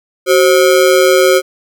square ring-modulated tone, 453.2 Hz, A#4, 49 cents flat, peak -4 dBFS, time 0.26-1.42 s, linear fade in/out 50 ms, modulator 77.9 Hz, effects none

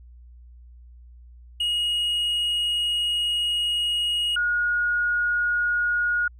triangle / sine tone pair in turn, 2883 / 1441.5 Hz, F#7 / F#6, -46 / -46 cents, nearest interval octave, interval 1200 cents, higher first, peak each -20 dBFS, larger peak neither, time 1.6-4.36 / 4.36-6.28 s, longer first, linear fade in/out 5 ms, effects added 60 Hz sine -44 dBFS peak until 6.39 s

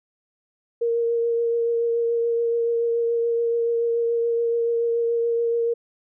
sine tone with vibrato, 466.2 Hz, A#4, in tune, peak -19 dBFS, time 0.81-5.74 s, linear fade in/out 10 ms, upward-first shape triangle, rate 7 Hz, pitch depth 16 cents each way, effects none

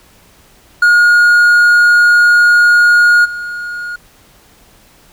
triangle tone with level steps, 1434 Hz, F6, 45 cents sharp, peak -3 / -18 dBFS, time 0.82-3.96 s, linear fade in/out 5 ms, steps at 3.24 s, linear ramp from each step 20 ms, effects pink hiss -46 dBFS RMS until 5.12 s

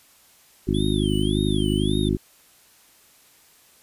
harmonic tone, 51.4 Hz, G#1, 17 cents flat, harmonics 1 / 2 / 3 / 4 / 5 / 6 / 7, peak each -27 / -27 / -27 / -27 / -27 / -27 / -27 dBFS, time 0.67-2.17 s, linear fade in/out 10 ms
square tone with vibrato, 3322 Hz, G#7, in tune, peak -32 dBFS, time 0.74-2.09 s, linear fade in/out 5 ms, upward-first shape sine, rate 1.8 Hz, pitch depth 200 cents each way
effects white hiss -55 dBFS RMS until 3.82 s + resampled to 32000 Hz

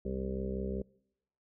harmonic tone with a mistuned harmonic, 65.41 Hz, C2, in tune, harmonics 1 / 2 / 3 / 4 / 6 / 7 / 8 / 9, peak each -39 / -46 / -38 / -47 / -39 / -43 / -45 / -50 dBFS, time 0.05-0.82 s, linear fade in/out 5 ms, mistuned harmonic 1, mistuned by -21 cents, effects noise-tail reverb RT60 0.8 s tail -25 dB re dry

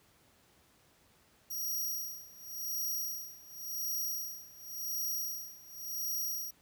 10% pulse tone with tremolo, 5710 Hz, F8, 37 cents sharp, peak -27 dBFS, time 1.5-6.51 s, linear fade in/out 10 ms, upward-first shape sine, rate 0.91 Hz, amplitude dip 90%, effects pink hiss -66 dBFS RMS until 6.61 s + high-pass 60 Hz 12 dB/octave

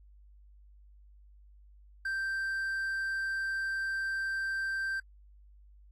triangle tone, 1568 Hz, G6, in tune, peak -29 dBFS, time 2.05-5 s, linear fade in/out 5 ms, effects added 50 Hz sine -54 dBFS peak until 5.91 s + AAC 48 kbps

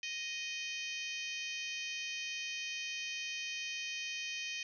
harmonic tone, 622.3 Hz, D#5, in tune, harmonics 3 / 4 / 5 / 6 / 7 / 8 / 9 / 10, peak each -48 / -41 / -44 / -53 / -51 / -52 / -50 / -50 dBFS, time 0.03-4.63 s, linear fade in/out 2 ms, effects none

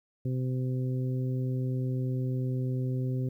harmonic tone, 128.5 Hz, C3, 31 cents flat, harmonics 1 / 2 / 3 / 4, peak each -28 / -36 / -40 / -45 dBFS, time 0.25-3.29 s, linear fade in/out 5 ms, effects 11-bit

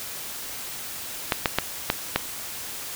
clicks, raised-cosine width 0.3 ms, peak -3 dBFS, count 5, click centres 1.322 / 1.458 / 1.586 / 1.901 / 2.16 s, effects white hiss -35 dBFS RMS until 2.95 s

